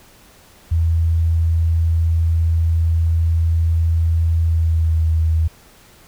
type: tone with pitch glide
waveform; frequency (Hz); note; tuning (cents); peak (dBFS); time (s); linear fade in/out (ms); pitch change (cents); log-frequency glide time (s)
sine; 82.41 to 80.48; E2 to E2; 0 to -41; -13; 0.71-5.48; 10; -41; 4.45-5
effects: pink hiss -48 dBFS RMS until 6.07 s